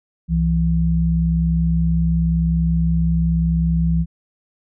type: tone pair together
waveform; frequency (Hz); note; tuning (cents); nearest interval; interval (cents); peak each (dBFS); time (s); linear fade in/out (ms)
sine; 65 / 165.93; C2 / E3; -11 / +12; octave + major third; 1623; -19 / -16; 0.28-4.06; 50
effects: none